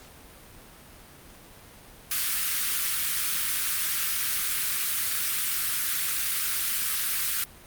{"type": "high-pass noise", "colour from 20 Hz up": "white", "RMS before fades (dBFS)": -27, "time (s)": [2.11, 7.44], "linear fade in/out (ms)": 2, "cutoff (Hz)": 1200, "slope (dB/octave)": 48, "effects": ["pink hiss -49 dBFS RMS until 7.66 s", "Opus 48 kbps"]}